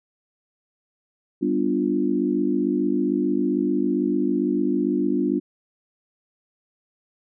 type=chord; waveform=sine; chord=G dominant seventh; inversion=none; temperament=equal; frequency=196 / 246.9 / 293.7 / 349.2 Hz; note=G3 / B3 / D4 / F4; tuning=0 / 0 / 0 / 0 cents; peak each=-27 / -25 / -23 / -25 dBFS; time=1.41-5.4 s; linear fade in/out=20 ms; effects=none